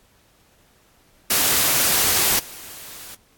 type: noise with level steps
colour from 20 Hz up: white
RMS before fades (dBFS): -18 / -38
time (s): 1.3-3.15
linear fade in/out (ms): 5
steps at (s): 2.39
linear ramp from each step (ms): 2
effects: pink hiss -58 dBFS RMS until 3.37 s + AAC 64 kbps